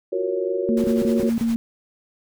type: chord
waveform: sine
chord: Gb major seventh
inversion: third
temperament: equal with one note detuned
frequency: 349.2 / 372.1 / 466.2 / 554.4 Hz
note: F4 / Gb4 / Bb4 / Db5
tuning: 0 / +10 / 0 / 0 cents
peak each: -30 / -24 / -27 / -27 dBFS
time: 0.12-1.3 s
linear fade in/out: 10 ms
type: tone bursts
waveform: sine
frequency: 229.8 Hz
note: A#3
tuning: 25 cents flat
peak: -18 dBFS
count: 5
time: 0.69-1.56 s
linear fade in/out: 0 ms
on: 150 ms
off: 30 ms
type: noise with tremolo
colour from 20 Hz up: pink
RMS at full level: -37 dBFS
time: 0.77-1.55 s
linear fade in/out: 2 ms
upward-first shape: sine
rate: 9.8 Hz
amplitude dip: 60%
effects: none